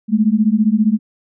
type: beating tone pair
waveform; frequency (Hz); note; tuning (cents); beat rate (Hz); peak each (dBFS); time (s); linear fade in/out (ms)
sine; 207.7 / 222.7; G#3 / A3; 0 / +21; 15; -14; 0.08-0.99; 50
effects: none